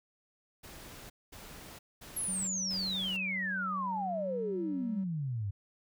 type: noise bursts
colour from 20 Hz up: pink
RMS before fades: -49 dBFS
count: 4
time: 0.63-3.17 s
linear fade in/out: 10 ms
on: 470 ms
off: 220 ms
type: exponential sweep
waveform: sine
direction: down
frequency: 11490 to 94.5 Hz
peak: -32 dBFS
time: 2.16-5.51 s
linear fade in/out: 10 ms
type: tone with vibrato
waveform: triangle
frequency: 189.3 Hz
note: F#3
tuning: 40 cents sharp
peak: -37 dBFS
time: 2.28-5.04 s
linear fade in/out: 5 ms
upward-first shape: triangle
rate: 16 Hz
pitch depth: 9 cents each way
effects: none